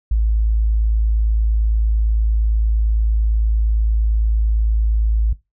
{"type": "tone", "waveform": "sine", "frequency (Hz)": 54.4, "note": "A1", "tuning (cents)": -19, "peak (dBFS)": -13, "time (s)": [0.11, 5.33], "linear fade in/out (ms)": 5, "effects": ["noise-tail reverb RT60 0.2 s tail -18 dB re dry"]}